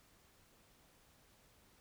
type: silence
effects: pink hiss -68 dBFS RMS until 1.8 s